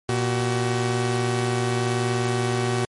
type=tone pair together; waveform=sawtooth; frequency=118.94 / 377.6 Hz; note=A#2 / F#4; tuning=+35 / +35 cents; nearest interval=octave + minor sixth; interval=2000 cents; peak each=-19 / -21 dBFS; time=0.09-2.85 s; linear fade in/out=0 ms; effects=MP3 48 kbps